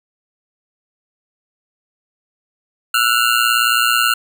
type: ring-modulated tone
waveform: 25% pulse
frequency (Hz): 1396.9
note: F6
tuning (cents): 0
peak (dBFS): -6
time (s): 2.94-4.14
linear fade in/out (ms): 5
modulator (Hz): 59.2
effects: none